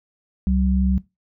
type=tone pair together; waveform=sine; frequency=67.2 / 189.91 Hz; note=C2 / F#3; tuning=+47 / +45 cents; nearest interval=octave + tritone; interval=1798 cents; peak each=-19 dBFS; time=0.47-0.98 s; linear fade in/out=0 ms; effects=noise-tail reverb RT60 0.2 s tail -18 dB re dry